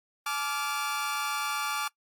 sawtooth tone cluster, 855 / 1168 / 1396 Hz, A5 / D6 / F6, -50 / -10 / -1 cents, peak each -32 / -28 / -31 dBFS, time 0.26-1.88 s, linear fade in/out 5 ms, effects noise-tail reverb RT60 0.1 s tail -23 dB re dry + AAC 64 kbps

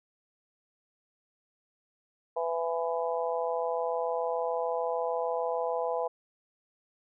harmonic tone, 166.7 Hz, E3, 20 cents sharp, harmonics 3 / 4 / 5 / 6, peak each -31 / -33 / -35 / -37 dBFS, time 2.36-6.08 s, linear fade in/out 10 ms, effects none

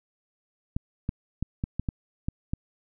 clicks, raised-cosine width 5 ms, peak -15 dBFS, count 8, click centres 0.765 / 1.091 / 1.426 / 1.639 / 1.796 / 1.888 / 2.285 / 2.535 s, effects none

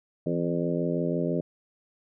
harmonic tone with a mistuned harmonic, 86 Hz, F2, 26 cents flat, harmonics 2 / 3 / 4 / 5 / 6 / 7, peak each -29 / -31 / -32 / -33 / -34 / -34 dBFS, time 0.26-1.41 s, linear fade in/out 5 ms, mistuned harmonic 2, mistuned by -63 cents, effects none

